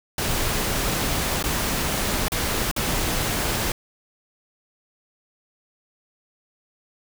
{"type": "noise with dropouts", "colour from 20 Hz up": "pink", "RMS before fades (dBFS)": -24, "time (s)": [0.18, 3.72], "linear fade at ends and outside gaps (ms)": 2, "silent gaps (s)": [[1.427, 1.439], [2.283, 2.319], [2.714, 2.763]], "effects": []}